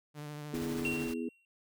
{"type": "tone with vibrato", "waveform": "sawtooth", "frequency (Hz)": 148.6, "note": "D3", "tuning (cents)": 21, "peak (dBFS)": -37, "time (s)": [0.14, 1.09], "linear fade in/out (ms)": 50, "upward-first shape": "triangle", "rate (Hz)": 13, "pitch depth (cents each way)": 29}
{"type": "chord", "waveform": "sine", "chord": "E major", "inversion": "second", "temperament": "equal", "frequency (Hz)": [246.9, 329.6, 415.3], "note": ["B3", "E4", "G#4"], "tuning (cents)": [0, 0, 0], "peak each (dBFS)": [-36, -39, -40], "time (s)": [0.53, 1.29], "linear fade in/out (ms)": 5}
{"type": "noise with tremolo", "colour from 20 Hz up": "pink", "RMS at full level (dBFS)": -44, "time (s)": [0.54, 1.14], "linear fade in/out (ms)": 5, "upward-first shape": "sine", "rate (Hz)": 13, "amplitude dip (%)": 35}
{"type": "tone with exponential decay", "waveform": "triangle", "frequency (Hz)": 2738, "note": "F7", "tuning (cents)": -35, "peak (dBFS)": -29, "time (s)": [0.85, 1.45], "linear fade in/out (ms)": 1, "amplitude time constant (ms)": 130}
{"effects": []}